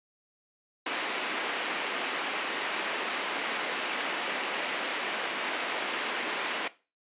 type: band-pass noise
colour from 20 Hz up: white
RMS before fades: -33 dBFS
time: 0.86-6.68 s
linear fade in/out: 5 ms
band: 250 to 3000 Hz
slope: 24 dB/octave
effects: noise-tail reverb RT60 0.3 s tail -17 dB re dry + resampled to 8000 Hz